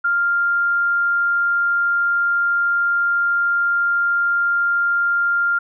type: tone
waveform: sine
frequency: 1396.9 Hz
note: F6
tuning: in tune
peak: -15 dBFS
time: 0.04-5.59 s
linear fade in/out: 10 ms
effects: none